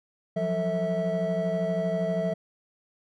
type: tone cluster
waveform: triangle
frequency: 173 / 185.6 / 445.2 / 650 Hz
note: F3 / F#3 / A4 / E5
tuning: -16 / +6 / +20 / -24 cents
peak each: -28 / -30 / -31 / -25 dBFS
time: 0.36-2.34 s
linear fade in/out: 10 ms
effects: tanh soft clip ceiling -15 dBFS